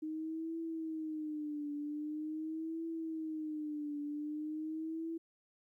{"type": "tone with vibrato", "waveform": "sine", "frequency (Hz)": 309.7, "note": "D#4", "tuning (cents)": -8, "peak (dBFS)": -37, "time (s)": [0.02, 5.18], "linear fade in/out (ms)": 10, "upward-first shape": "triangle", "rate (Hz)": 0.44, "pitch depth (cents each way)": 110, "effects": ["13-bit"]}